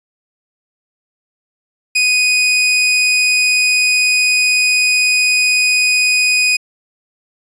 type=tone; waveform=sawtooth; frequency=2489 Hz; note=D#7; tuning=in tune; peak=-7 dBFS; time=1.95-6.57 s; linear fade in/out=10 ms; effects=resampled to 22050 Hz